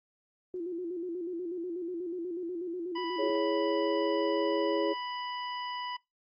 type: tone with vibrato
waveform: sine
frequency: 349.2 Hz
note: F4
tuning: in tune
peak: -33 dBFS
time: 0.54-3.3 s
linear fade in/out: 2 ms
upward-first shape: square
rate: 8.2 Hz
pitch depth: 70 cents each way
type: harmonic tone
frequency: 987.8 Hz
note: B5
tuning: in tune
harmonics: 1 / 2 / 3 / 5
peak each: -36 / -44 / -42 / -49 dBFS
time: 2.95-5.97 s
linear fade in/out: 10 ms
type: chord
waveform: sine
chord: C# minor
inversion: first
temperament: equal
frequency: 329.6 / 415.3 / 554.4 Hz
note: E4 / G#4 / C#5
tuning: 0 / 0 / 0 cents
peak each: -31 dBFS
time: 3.18-4.94 s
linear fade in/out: 20 ms
effects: noise-tail reverb RT60 0.2 s tail -22 dB re dry + Opus 24 kbps